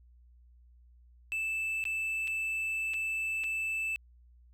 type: tone with dropouts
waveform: triangle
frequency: 2637 Hz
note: E7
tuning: in tune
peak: -29 dBFS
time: 1.32-3.96 s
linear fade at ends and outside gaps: 0 ms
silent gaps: 1.84-1.853 / 2.274-2.278 / 2.936-2.941 / 3.437-3.441 s
effects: added 60 Hz sine -56 dBFS peak until 4.53 s